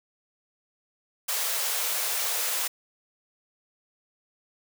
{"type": "high-pass noise", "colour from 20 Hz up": "white", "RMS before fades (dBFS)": -28, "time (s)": [1.28, 2.68], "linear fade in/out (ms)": 10, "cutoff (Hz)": 430, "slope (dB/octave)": 96, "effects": []}